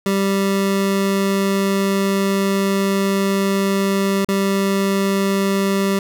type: tone with dropouts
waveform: 25% pulse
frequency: 196 Hz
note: G3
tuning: in tune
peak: -12 dBFS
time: 0.06-5.99 s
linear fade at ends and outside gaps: 2 ms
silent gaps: 4.247-4.286 s
effects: none